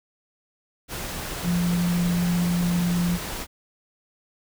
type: tone in noise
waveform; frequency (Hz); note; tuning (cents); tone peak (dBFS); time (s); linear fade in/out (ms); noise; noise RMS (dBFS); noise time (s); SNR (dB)
sine; 174.61; F3; 0; -20; 1.43-3.19; 50; pink; -32; 0.88-3.47; +9
effects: none